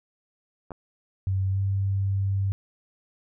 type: clicks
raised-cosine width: 1 ms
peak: -24 dBFS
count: 2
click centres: 0.707 / 0.718 s
type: tone with pitch glide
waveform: sine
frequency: 95.7 to 97.82 Hz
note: G2 to G2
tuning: -41 to -3 cents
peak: -22 dBFS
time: 1.27-2.52 s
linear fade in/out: 0 ms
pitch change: +38 cents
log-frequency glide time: 1.5-1.59 s
effects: none